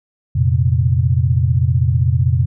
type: chord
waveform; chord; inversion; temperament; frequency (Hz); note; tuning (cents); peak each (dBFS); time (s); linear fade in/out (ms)
sine; F suspended fourth; none; equal with one note detuned; 87.31 / 116.54 / 132.1; F2 / Bb2 / C3; 0 / 0 / +17; -16; 0.35-2.46; 10
effects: none